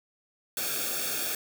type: noise with comb filter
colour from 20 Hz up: white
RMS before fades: -31 dBFS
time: 0.57-1.35 s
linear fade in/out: 2 ms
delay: 1 ms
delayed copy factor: -0.75
effects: none